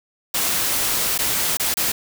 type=noise with dropouts; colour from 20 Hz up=white; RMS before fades=-21 dBFS; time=0.34-1.92 s; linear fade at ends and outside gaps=5 ms; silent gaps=1.179-1.188 / 1.571-1.597 / 1.741-1.77 s; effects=none